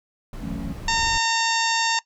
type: noise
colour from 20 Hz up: brown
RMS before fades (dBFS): -33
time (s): 0.33-1.18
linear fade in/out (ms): 2
type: chord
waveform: triangle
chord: F# minor seventh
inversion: third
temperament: equal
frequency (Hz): 164.81 / 185 / 220 / 277.2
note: E3 / F#3 / A3 / C#4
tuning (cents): 0 / 0 / 0 / 0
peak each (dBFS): -32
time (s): 0.42-0.73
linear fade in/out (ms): 5
type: harmonic tone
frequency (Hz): 913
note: A#5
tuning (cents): -36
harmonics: 1 / 2 / 3 / 4 / 5 / 6 / 7 / 8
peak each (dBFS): -23 / -26 / -28 / -29 / -30 / -31 / -31 / -32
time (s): 0.88-1.99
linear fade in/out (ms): 2
effects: noise-tail reverb RT60 0.1 s tail -19 dB re dry